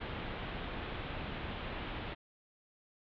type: low-pass noise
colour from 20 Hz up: pink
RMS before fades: -41 dBFS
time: 0-2.15 s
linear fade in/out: 20 ms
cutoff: 3600 Hz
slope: 48 dB/octave
effects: none